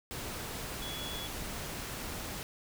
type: tone in noise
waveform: sine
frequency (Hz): 3376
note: G#7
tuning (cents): +28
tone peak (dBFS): -41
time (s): 0.82-1.27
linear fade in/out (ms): 0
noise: pink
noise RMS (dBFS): -40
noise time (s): 0.11-2.43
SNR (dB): -4
effects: none